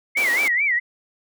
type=tone with vibrato; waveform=sine; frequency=2100 Hz; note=C7; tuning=6 cents sharp; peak=-17 dBFS; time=0.15-0.8 s; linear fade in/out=20 ms; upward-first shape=sine; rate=4.6 Hz; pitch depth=190 cents each way
type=high-pass noise; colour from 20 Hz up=pink; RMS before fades=-30 dBFS; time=0.17-0.48 s; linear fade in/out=2 ms; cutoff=310 Hz; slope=24 dB/octave
effects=none

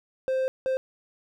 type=tone bursts at uneven times; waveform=triangle; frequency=523.3 Hz; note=C5; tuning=in tune; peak=-21 dBFS; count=2; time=0.28-0.48 / 0.66-0.77 s; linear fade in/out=0 ms; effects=none

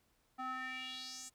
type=tone with band-pass filter sweep; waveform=square; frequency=257.9 Hz; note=C4; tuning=25 cents flat; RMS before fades=-44 dBFS; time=0.38-1.3 s; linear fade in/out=20 ms; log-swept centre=1000 to 7900 Hz; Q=3.7; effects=pink hiss -75 dBFS RMS until 1.34 s

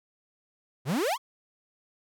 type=exponential sweep; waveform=45% pulse; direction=up; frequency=114.8 to 1174 Hz; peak=-25 dBFS; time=0.85-1.18 s; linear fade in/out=50 ms; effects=none

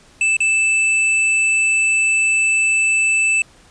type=tone with dropouts; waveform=square; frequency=2637 Hz; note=E7; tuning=in tune; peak=-14 dBFS; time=0.21-3.42 s; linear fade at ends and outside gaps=2 ms; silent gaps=0.368-0.404 s; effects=pink hiss -49 dBFS RMS until 3.7 s + resampled to 22050 Hz

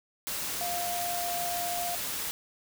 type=tone in noise; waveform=sine; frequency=701 Hz; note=F5; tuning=6 cents sharp; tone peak=-32 dBFS; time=0.61-1.95 s; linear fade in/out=0 ms; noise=white; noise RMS=-34 dBFS; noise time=0.27-2.31 s; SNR=-1 dB; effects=none

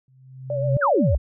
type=tone with exponential growth; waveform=sine; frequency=130.81 Hz; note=C3; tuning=in tune; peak=-15 dBFS; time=0.08-0.77 s; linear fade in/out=2 ms; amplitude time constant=150 ms
type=tone with vibrato; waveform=sine; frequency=570 Hz; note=C#5; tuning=48 cents sharp; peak=-23 dBFS; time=0.5-1.15 s; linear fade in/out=2 ms; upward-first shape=sine; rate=8 Hz; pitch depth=61 cents each way
type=exponential sweep; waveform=sine; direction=down; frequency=1728 to 51.8 Hz; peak=-16 dBFS; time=0.81-1.18 s; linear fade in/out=20 ms
effects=none

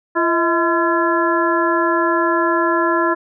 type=harmonic tone with a mistuned harmonic; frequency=340 Hz; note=F4; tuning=46 cents flat; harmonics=1 / 2 / 3 / 4 / 5; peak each=-18 / -22 / -19 / -22 / -22 dBFS; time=0.15-3.15 s; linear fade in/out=20 ms; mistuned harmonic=2; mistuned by=-98 cents; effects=none

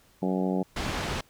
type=harmonic tone; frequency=93.2 Hz; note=F#2; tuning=13 cents sharp; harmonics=2 / 3 / 4 / 5 / 6 / 7 / 8 / 9; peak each=-27 / -31 / -33 / -35 / -37 / -38 / -39 / -40 dBFS; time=0.22-0.63 s; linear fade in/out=5 ms
type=low-pass noise; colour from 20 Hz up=pink; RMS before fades=-31 dBFS; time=0.76-1.21 s; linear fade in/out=5 ms; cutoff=4900 Hz; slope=12 dB/octave
effects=pink hiss -61 dBFS RMS until 1.29 s

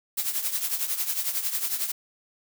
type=noise with tremolo; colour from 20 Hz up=blue; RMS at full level=-25 dBFS; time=0.17-1.92 s; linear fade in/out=10 ms; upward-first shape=triangle; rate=11 Hz; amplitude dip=75%; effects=none

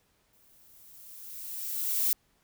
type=noise with exponential growth; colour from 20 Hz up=violet; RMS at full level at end=-25 dBFS; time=0.33-2.13 s; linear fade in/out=1 ms; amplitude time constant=390 ms; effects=pink hiss -70 dBFS RMS until 2.43 s

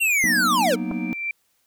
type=linear sweep; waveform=square; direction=down; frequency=2794 to 413.3 Hz; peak=-18 dBFS; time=0-0.76 s; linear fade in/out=20 ms
type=chord; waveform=triangle; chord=B major seventh; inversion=second; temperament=equal; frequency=185 / 233.1 / 246.9 / 311.1 Hz; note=F#3 / A#3 / B3 / D#4; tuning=0 / 0 / 0 / 0 cents; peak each=-28 dBFS; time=0.24-1.13 s; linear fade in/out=0 ms
type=tone with exponential growth; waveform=sine; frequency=2349 Hz; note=D7; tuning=in tune; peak=-22 dBFS; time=0.43-1.31 s; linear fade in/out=2 ms; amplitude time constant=190 ms
type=clicks; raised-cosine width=1 ms; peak=-19 dBFS; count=2; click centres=0.912 / 0.915 s
effects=white hiss -67 dBFS RMS until 1.66 s

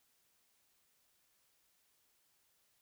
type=silence; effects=white hiss -75 dBFS RMS until 2.81 s

